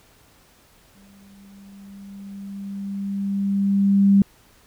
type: tone with exponential growth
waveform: sine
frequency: 198.1 Hz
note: G3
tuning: 18 cents sharp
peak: -10 dBFS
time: 0.95-4.22 s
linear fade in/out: 2 ms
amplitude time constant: 710 ms
effects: pink hiss -55 dBFS RMS until 4.66 s